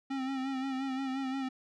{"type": "tone with vibrato", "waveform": "square", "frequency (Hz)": 266, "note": "C4", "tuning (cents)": 29, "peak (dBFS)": -33, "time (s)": [0.1, 1.49], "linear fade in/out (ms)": 10, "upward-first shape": "sine", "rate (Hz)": 5.7, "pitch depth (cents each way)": 45, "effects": ["low-pass 4000 Hz 12 dB/octave"]}